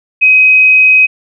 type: tone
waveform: sine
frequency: 2526 Hz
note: D#7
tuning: 26 cents sharp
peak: -3 dBFS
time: 0.21-1.07 s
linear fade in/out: 20 ms
effects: none